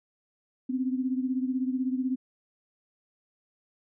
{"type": "beating tone pair", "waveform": "sine", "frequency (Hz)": [254.9, 270.9], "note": ["C4", "C#4"], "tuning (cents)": [-45, -40], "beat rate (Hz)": 16, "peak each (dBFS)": [-27, -32], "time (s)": [0.69, 2.16], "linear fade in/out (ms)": 10, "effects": []}